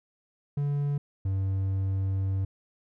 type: tone pair in turn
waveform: triangle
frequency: 143.5 / 96.3 Hz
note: D3 / G2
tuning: -40 / -30 cents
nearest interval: perfect fifth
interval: 690 cents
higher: first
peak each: -23 dBFS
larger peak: neither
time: 0.57-0.98 / 1.25-2.45 s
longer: second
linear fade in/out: 5 ms
effects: none